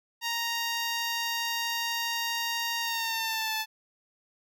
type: tone with pitch glide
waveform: 10% pulse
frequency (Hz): 932.3 to 874.9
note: A#5 to A5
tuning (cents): 0 to -10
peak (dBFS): -20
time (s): 0.21-3.66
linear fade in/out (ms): 50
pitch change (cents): -110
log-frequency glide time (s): 2.81-3.55
effects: none